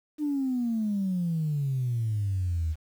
sine exponential sweep, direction down, 305.4 to 76.8 Hz, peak -24 dBFS, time 0.18-2.76 s, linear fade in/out 50 ms, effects tanh soft clip ceiling -21 dBFS + 9-bit

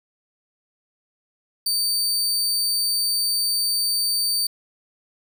sawtooth tone, 4600 Hz, D8, 37 cents flat, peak -17 dBFS, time 1.66-4.47 s, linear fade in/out 5 ms, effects none

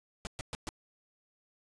pink noise bursts, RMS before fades -38 dBFS, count 4, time 0.25-0.69 s, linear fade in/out 0 ms, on 20 ms, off 120 ms, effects resampled to 22050 Hz

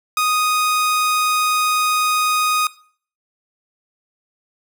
sawtooth tone, 1244 Hz, D#6, 1 cent flat, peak -12 dBFS, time 0.17-2.67 s, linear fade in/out 2 ms, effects noise-tail reverb RT60 0.5 s tail -20 dB re dry

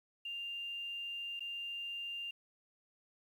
sine tone with dropouts, 2794 Hz, F7, in tune, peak -39 dBFS, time 0.25-2.31 s, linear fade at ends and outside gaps 5 ms, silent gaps 1.395-1.405 s, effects 11-bit

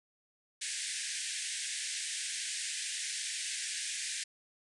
white band-pass noise, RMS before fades -38 dBFS, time 0.61-4.24 s, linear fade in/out 10 ms, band 1600 to 9700 Hz, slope 96 dB/octave, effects none

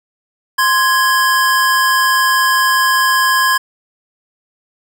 square tone pair together, 1046.5 / 1660.8 Hz, C6 / G#6, 0 / 0 cents, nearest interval minor sixth, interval 800 cents, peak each -14 dBFS, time 0.58-3.58 s, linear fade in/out 10 ms, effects none

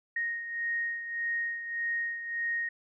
sine beating tone pair, 1864.7 / 1866.4 Hz, A#6 / A#6, 0 / +2 cents, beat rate 1.7 Hz, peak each -31 / -38 dBFS, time 0.16-2.69 s, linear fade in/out 5 ms, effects none

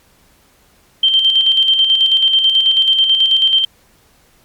sine tone with tremolo, 3136 Hz, G7, in tune, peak -7 dBFS, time 1.03-3.65 s, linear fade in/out 5 ms, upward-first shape square, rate 9.2 Hz, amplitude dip 45%, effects pink hiss -52 dBFS RMS until 4.44 s + MP3 96 kbps

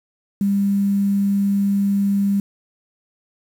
sine tone with quantisation, 199.5 Hz, G3, 31 cents sharp, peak -15 dBFS, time 0.41-2.4 s, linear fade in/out 2 ms, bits 7, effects none

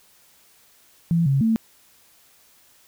sine tone with pitch steps, 168 / 137 / 223.9 Hz, E3 / C#3 / A3, +33 / -20 / +30 cents, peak -16 dBFS, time 1.11-1.56 s, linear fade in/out 0 ms, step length 150 ms, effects white hiss -56 dBFS RMS until 2.87 s

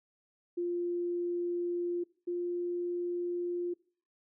sine tone pair in turn, 349.2 / 350.8 Hz, F4 / F4, 0 / +8 cents, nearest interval unison, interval 8 cents, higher second, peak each -30 / -31 dBFS, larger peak first, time 0.57-2.04 / 2.27-3.74 s, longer neither, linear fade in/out 10 ms, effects noise-tail reverb RT60 0.5 s tail -24 dB re dry

